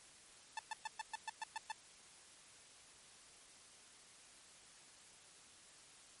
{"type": "tone bursts", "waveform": "sawtooth", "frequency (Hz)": 880, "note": "A5", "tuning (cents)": 0, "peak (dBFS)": -36, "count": 9, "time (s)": [0.57, 1.719], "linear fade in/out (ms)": 2, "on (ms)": 21, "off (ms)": 120, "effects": ["white hiss -61 dBFS RMS until 6.2 s", "MP3 48 kbps"]}